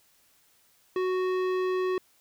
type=tone with tanh clipping; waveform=sine; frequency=370 Hz; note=F#4; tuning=in tune; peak=-27 dBFS; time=0.96-1.98 s; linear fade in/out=2 ms; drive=16 dB; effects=white hiss -64 dBFS RMS until 2.2 s